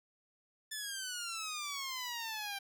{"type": "exponential sweep", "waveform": "10% pulse", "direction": "down", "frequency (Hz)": [1760, 784], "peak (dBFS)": -30, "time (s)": [0.71, 2.59], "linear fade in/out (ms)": 10, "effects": []}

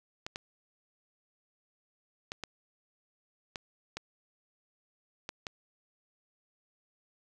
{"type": "clicks", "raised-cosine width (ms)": 0.2, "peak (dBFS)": -20, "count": 8, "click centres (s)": [0.265, 0.359, 2.319, 2.437, 3.558, 3.97, 5.291, 5.468], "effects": []}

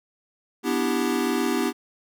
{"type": "chord", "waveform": "square", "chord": "E minor seventh", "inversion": "second", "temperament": "equal", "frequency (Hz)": [246.9, 293.7, 329.6, 392], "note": ["B3", "D4", "E4", "G4"], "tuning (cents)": [0, 0, 0, 0], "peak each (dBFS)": [-27, -29, -29, -28], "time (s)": [0.63, 1.73], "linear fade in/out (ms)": 50, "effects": []}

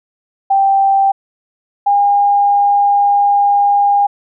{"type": "tone pair in turn", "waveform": "sine", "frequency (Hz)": [784, 809.8], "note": ["G5", "G#5"], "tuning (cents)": [0, -44], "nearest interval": "minor second", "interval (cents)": 56, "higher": "second", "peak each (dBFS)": -8, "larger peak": "neither", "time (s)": [[0.5, 1.12], [1.86, 4.07]], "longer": "second", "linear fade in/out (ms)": 10, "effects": []}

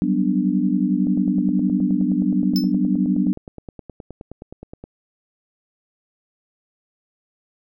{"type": "chord", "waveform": "sine", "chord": "G major seventh", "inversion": "third", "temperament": "equal", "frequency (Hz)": [185, 196, 246.9, 293.7], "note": ["F#3", "G3", "B3", "D4"], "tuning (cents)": [0, 0, 0, 0], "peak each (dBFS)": -22, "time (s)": [0.02, 3.33], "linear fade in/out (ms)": 0}
{"type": "click train", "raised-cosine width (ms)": 2, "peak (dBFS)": -22, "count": 37, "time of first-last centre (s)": [1.07, 4.84], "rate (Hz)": 9.55}
{"type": "tone with exponential decay", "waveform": "square", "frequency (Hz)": 5274, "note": "E8", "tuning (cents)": 0, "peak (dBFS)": -21, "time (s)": [2.56, 2.72], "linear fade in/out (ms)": 0, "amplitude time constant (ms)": 33}
{"effects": []}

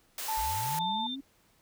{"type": "high-pass noise", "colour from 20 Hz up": "white", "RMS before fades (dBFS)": -37, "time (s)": [0.18, 0.79], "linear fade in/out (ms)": 2, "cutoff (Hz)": 440, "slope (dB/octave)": 12}
{"type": "tone with tremolo", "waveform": "sine", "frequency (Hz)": 880, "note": "A5", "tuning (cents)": 0, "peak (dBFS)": -29, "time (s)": [0.28, 1.07], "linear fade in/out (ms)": 5, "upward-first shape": "sine", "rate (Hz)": 2.2, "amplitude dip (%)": 25}
{"type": "linear sweep", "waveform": "sine", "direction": "up", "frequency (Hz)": [46, 280], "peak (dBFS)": -37, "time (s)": [0.37, 1.21], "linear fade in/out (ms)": 10}
{"type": "tone", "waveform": "sine", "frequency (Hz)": 3592, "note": "A7", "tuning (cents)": 35, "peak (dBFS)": -34, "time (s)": [0.79, 1.16], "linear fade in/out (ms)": 20}
{"effects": ["pink hiss -66 dBFS RMS until 1.61 s"]}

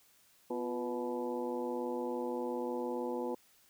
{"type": "harmonic tone with a mistuned harmonic", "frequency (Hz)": 123.47, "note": "B2", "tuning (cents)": 0, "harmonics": [2, 3, 4, 5, 6, 7, 8], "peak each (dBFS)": [-40, -39, -38, -51, -51, -43, -49], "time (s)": [0.5, 3.35], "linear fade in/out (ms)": 5, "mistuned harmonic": 3, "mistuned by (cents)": -84, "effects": ["white hiss -66 dBFS RMS until 3.69 s"]}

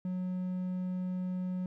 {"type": "tone", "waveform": "triangle", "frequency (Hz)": 183, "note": "F#3", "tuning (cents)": -19, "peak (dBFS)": -30, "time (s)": [0.05, 1.66], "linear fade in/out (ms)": 2, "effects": []}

